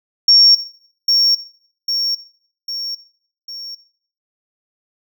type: tone with echo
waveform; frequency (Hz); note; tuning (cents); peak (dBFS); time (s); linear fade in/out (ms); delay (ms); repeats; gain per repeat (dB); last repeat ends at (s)
triangle; 5510; F8; -24; -3; 0.28-0.55; 5; 800; 4; -6; 3.75
effects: noise-tail reverb RT60 0.6 s tail -18 dB re dry + tanh soft clip ceiling -4 dBFS